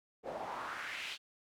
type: noise with band-pass filter sweep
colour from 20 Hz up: pink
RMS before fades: -42 dBFS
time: 0.23-1.18 s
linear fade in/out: 50 ms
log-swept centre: 510 to 3400 Hz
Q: 2.7
effects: none